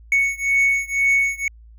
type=beating tone pair; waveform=triangle; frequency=2217 / 2219 Hz; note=C#7 / C#7; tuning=0 / +1 cents; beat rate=2 Hz; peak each=-17 / -18 dBFS; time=0.12-1.48 s; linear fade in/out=2 ms; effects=added 56 Hz sine -42 dBFS peak until 1.78 s